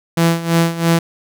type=tone with tremolo; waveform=sawtooth; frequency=167.1 Hz; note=E3; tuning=24 cents sharp; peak=-6 dBFS; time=0.17-0.99 s; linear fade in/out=5 ms; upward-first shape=sine; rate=3 Hz; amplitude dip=80%; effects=none